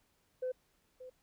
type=tone with echo; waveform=sine; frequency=509 Hz; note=C5; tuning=48 cents flat; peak=-32 dBFS; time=0.42-0.52 s; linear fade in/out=10 ms; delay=580 ms; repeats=1; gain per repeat=-14 dB; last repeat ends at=1.1 s; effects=tanh soft clip ceiling -30 dBFS + pink hiss -74 dBFS RMS until 1.22 s